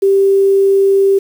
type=tone with quantisation; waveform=sine; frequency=392 Hz; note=G4; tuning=in tune; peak=-7 dBFS; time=0.02-1.19 s; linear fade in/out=10 ms; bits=6; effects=none